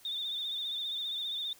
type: tone with vibrato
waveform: sine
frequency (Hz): 3600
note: A7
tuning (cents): +39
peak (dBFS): -33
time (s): 0.05-1.53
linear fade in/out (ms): 2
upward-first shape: triangle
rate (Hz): 15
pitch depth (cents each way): 73
effects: white hiss -59 dBFS RMS until 1.59 s